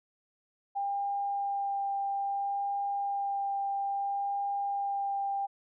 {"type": "tone with vibrato", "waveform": "sine", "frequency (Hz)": 798, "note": "G5", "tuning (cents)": 31, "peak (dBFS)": -29, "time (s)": [0.75, 5.47], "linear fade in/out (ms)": 20, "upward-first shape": "sine", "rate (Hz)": 0.6, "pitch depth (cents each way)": 9, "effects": []}